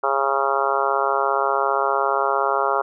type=harmonic tone; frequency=137.3 Hz; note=C#3; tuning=16 cents flat; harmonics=3 / 4 / 5 / 6 / 7 / 8 / 9 / 10; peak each=-26 / -26 / -26 / -26 / -26 / -26 / -26 / -26 dBFS; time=0.03-2.82 s; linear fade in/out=10 ms; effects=none